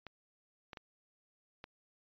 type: clicks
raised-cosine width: 0.3 ms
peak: -30 dBFS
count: 4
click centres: 0.067 / 0.732 / 0.772 / 1.641 s
effects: resampled to 11025 Hz